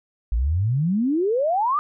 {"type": "exponential sweep", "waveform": "sine", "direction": "up", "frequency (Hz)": [52.2, 1244], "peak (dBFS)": -18, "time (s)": [0.32, 1.79], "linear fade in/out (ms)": 0, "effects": []}